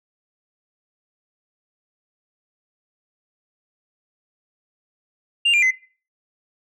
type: tone with pitch steps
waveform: sine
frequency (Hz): 2794 / 2391 / 2045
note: F7 / D7 / C7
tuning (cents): 0 / +30 / -40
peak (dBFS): -11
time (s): 5.45-5.711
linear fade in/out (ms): 10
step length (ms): 87
effects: noise-tail reverb RT60 0.4 s tail -22 dB re dry + tanh soft clip ceiling -13 dBFS